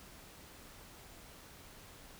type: silence
effects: pink hiss -55 dBFS RMS until 2.19 s